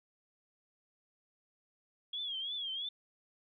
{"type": "tone with vibrato", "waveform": "sine", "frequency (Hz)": 3299, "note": "G#7", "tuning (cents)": -12, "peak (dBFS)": -36, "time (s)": [2.13, 2.89], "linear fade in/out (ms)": 5, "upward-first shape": "triangle", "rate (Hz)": 3, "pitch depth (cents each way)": 130, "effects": []}